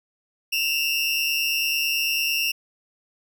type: tone pair together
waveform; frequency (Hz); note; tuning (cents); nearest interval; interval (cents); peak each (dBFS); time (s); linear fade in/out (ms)
30% pulse; 2651 / 2800; E7 / F7; +9 / +4; minor second; 95; -22 / -21; 0.52-2.52; 10
effects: none